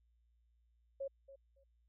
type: tone with echo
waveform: sine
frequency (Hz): 547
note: C#5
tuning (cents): -23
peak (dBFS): -38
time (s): 1-1.08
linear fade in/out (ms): 10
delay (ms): 280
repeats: 2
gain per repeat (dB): -15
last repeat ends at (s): 1.64
effects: added 58 Hz sine -70 dBFS peak until 1.88 s